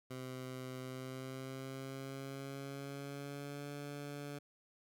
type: tone with pitch glide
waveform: 15% pulse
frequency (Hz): 129 to 143.96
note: C3 to D3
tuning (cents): -24 to -34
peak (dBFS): -37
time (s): 0.1-4.39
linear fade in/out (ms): 10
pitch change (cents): +190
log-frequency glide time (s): 0.81-3.71
effects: none